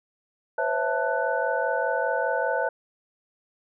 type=tone cluster; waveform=sine; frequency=502 / 547 / 660 / 885 / 1489 Hz; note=B4 / C#5 / E5 / A5 / F#6; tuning=+28 / -23 / +2 / +10 / +11 cents; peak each=-29 dBFS; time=0.58-2.69 s; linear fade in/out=5 ms; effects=none